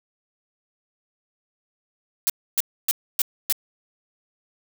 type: noise bursts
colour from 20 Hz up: blue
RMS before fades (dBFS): -20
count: 5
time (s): 2.27-3.525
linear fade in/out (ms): 0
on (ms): 27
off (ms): 280
effects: none